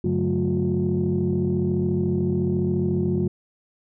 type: tone cluster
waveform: sine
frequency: 95.4 / 142.5 / 183.6 / 217.7 / 358.5 Hz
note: G2 / C#3 / F#3 / A3 / F4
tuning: -47 / +48 / -13 / -18 / +45 cents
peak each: -27 / -26 / -24 / -27 / -24 dBFS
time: 0.04-3.28 s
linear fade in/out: 5 ms
effects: tanh soft clip ceiling -13 dBFS